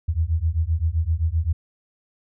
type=beating tone pair; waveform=sine; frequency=77.78 / 85.48 Hz; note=D#2 / F2; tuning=0 / -37 cents; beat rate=7.7 Hz; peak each=-22 dBFS; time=0.08-1.53 s; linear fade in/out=10 ms; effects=none